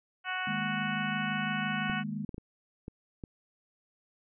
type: harmonic tone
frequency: 370 Hz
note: F#4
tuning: in tune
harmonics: 2 / 3 / 4 / 5 / 6 / 7 / 8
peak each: -39 / -40 / -35 / -41 / -42 / -41 / -42 dBFS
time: 0.24-2.04 s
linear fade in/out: 50 ms
type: chord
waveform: sine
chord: D# suspended fourth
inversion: none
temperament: just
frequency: 155.56 / 207.4 / 233.3 Hz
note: D#3 / G#3 / A#3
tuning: 0 / -2 / +2 cents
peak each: -39 / -35 / -39 dBFS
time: 0.47-2.25 s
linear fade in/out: 5 ms
type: clicks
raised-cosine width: 3 ms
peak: -27 dBFS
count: 6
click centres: 1.898 / 2.292 / 2.344 / 2.381 / 2.881 / 3.238 s
effects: none